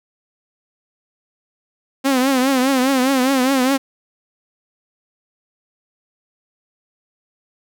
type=tone with vibrato; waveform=sawtooth; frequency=263 Hz; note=C4; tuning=9 cents sharp; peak=-10 dBFS; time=2.04-3.78 s; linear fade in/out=20 ms; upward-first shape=triangle; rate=4.9 Hz; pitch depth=110 cents each way; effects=none